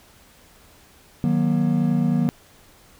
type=chord; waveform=triangle; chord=D# minor; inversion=none; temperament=equal with one note detuned; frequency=155.56 / 185 / 238.4 Hz; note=D#3 / F#3 / A#3; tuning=0 / 0 / +39 cents; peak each=-20 / -21 / -19 dBFS; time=1.24-2.29 s; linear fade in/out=0 ms; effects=pink hiss -52 dBFS RMS until 2.99 s